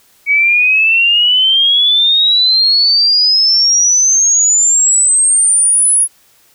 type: exponential sweep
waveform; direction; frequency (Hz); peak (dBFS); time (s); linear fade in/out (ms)
sine; up; 2245 to 10548; -7; 0.26-6.08; 50
effects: white hiss -50 dBFS RMS until 6.54 s